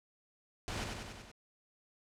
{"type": "noise with echo", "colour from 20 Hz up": "pink", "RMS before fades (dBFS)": -39, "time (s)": [0.68, 0.84], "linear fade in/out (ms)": 0, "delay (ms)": 95, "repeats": 5, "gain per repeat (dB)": -3, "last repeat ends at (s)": 1.315, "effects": ["low-pass 7000 Hz 12 dB/octave"]}